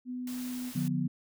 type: tone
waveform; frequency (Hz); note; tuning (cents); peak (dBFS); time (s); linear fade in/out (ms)
sine; 250; B3; +21; -34; 0.05-0.73; 50
type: noise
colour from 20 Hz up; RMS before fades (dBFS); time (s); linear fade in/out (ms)
white; -46; 0.27-0.88; 2
type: chord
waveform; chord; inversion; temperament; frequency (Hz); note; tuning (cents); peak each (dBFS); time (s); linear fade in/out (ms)
sine; B diminished; first; just; 148.16 / 177.8 / 246.9; D3 / F3 / B3; +16 / +31 / 0; -32 / -32 / -32; 0.75-1.08; 10
effects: none